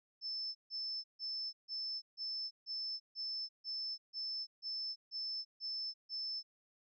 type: tone bursts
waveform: sine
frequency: 5274 Hz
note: E8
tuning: in tune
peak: -38 dBFS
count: 13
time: 0.21-6.43 s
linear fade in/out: 50 ms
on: 340 ms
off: 150 ms
effects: none